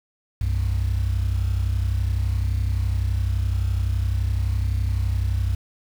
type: tone pair together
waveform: sine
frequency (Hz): 63.81 / 95.6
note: C2 / G2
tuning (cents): -43 / -43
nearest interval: perfect fifth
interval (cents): 700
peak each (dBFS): -21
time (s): 0.41-5.55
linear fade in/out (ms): 5
effects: tanh soft clip ceiling -15 dBFS + 7-bit